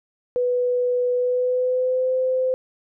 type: tone with pitch glide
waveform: sine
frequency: 493.9 to 514.9 Hz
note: B4 to C5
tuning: 0 to -28 cents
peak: -18 dBFS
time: 0.36-2.54 s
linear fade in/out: 0 ms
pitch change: +72 cents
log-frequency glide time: 1.14-2.14 s
effects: none